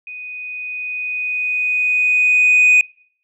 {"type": "tone with level ramp", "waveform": "sine", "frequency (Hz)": 2489, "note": "D#7", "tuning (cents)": 0, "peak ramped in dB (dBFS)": [-29, -5], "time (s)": [0.07, 2.81], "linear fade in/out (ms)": 2, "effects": ["noise-tail reverb RT60 0.6 s tail -26 dB re dry", "tanh soft clip ceiling -6 dBFS"]}